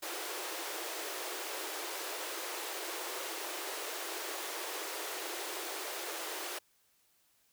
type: high-pass noise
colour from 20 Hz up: pink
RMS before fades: -40 dBFS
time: 0.02-6.59 s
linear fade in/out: 10 ms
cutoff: 320 Hz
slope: 96 dB/octave
effects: white hiss -71 dBFS RMS until 7.52 s